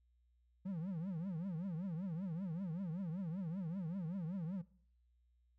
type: tone with vibrato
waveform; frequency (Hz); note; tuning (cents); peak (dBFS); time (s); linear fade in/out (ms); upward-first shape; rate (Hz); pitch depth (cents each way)
triangle; 176.4; F3; +18; -37; 0.65-4.62; 10; triangle; 5.2; 260
effects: noise-tail reverb RT60 0.6 s tail -21 dB re dry + added 60 Hz sine -70 dBFS peak until 5.58 s